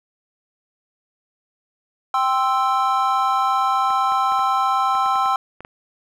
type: chord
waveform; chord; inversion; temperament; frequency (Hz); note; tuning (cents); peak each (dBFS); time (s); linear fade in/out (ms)
triangle; C major; second; equal; 784 / 1046.5 / 1318.5; G5 / C6 / E6; 0 / 0 / 0; -19; 2.14-5.36; 2
type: clicks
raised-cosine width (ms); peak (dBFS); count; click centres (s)
0.5; -22; 10; 3.905 / 4.121 / 4.321 / 4.393 / 4.952 / 5.061 / 5.157 / 5.259 / 5.606 / 5.649
effects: none